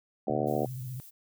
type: harmonic tone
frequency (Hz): 74.4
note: D2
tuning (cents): +23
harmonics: 3 / 4 / 5 / 6 / 7 / 8 / 9 / 10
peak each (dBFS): -35 / -35 / -35 / -35 / -35 / -35 / -35 / -35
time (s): 0.27-0.66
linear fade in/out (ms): 5
type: tone with vibrato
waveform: sine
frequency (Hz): 127.3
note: C3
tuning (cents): -47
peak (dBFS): -35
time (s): 0.3-1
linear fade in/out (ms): 0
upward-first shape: sine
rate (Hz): 15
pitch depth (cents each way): 83
type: noise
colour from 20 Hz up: violet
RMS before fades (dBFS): -50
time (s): 0.46-1.11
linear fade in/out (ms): 20
effects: none